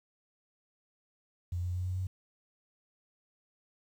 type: tone with pitch steps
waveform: sine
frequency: 88.1 / 89.33 / 90.58 / 91.84 / 93.12 Hz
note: F2 / F2 / F#2 / F#2 / F#2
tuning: +16 / +40 / -36 / -12 / +12 cents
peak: -31 dBFS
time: 1.52-2.07 s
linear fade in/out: 5 ms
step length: 110 ms
effects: 10-bit